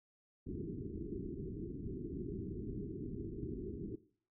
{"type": "low-pass noise", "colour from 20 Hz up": "white", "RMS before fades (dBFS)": -43, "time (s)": [0.46, 3.96], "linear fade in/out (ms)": 10, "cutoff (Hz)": 410, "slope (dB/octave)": 96, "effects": ["noise-tail reverb RT60 0.5 s tail -18 dB re dry"]}